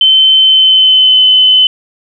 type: tone with pitch glide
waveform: sine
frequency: 3077 to 3035 Hz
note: G7 to F#7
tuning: -33 to +43 cents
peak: -3 dBFS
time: 0.01-1.67 s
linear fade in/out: 2 ms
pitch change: -24 cents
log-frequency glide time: 0.39-1.24 s
effects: none